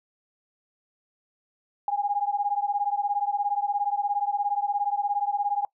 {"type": "beating tone pair", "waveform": "sine", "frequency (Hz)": [809, 826], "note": ["G#5", "G#5"], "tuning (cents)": [-46, -10], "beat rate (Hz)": 17, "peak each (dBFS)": [-26, -27], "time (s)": [1.88, 5.65], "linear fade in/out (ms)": 2, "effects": ["noise-tail reverb RT60 0.1 s tail -23 dB re dry"]}